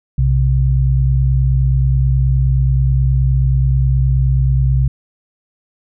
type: tone pair together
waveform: sine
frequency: 62.06 / 131.5 Hz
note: B1 / C3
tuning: +9 / +9 cents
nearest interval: octave + minor second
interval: 1300 cents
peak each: -13 dBFS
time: 0.18-4.88 s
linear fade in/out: 5 ms
effects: none